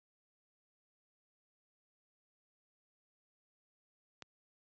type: click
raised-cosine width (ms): 0.2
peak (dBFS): -29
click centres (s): 4.223
effects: high-pass 100 Hz 12 dB/octave + resampled to 16000 Hz